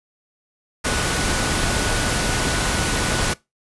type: tone in noise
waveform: sine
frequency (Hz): 1475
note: F#6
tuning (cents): -6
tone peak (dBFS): -30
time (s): 0.84-3.34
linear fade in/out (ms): 10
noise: pink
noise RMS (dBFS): -21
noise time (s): 0.84-3.34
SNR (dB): -12
effects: noise-tail reverb RT60 0.2 s tail -21 dB re dry + resampled to 24000 Hz